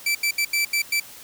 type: tone bursts at uneven times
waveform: sawtooth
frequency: 2328 Hz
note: D7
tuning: 16 cents flat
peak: -16 dBFS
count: 6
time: 0.06-0.15 / 0.23-0.31 / 0.38-0.45 / 0.53-0.65 / 0.73-0.82 / 0.92-1 s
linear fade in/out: 5 ms
effects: white hiss -43 dBFS RMS until 1.23 s